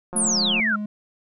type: click train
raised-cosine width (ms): 1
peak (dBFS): -20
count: 85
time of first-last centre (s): 0.13-0.599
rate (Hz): 179
type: tone with vibrato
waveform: triangle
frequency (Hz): 214.2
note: A3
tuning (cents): -46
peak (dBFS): -24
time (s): 0.15-0.86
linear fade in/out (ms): 5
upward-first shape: square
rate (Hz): 2.6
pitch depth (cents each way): 39
type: exponential sweep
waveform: sine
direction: down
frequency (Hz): 10760 to 1318.5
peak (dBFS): -19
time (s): 0.16-0.76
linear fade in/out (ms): 5
effects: none